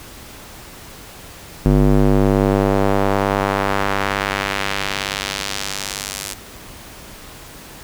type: tone with band-pass filter sweep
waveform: square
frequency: 49.44 Hz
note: G1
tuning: 15 cents sharp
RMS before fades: -18 dBFS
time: 1.65-6.34 s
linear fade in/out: 10 ms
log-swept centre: 230 to 9100 Hz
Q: 0.85
effects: pink hiss -38 dBFS RMS until 7.83 s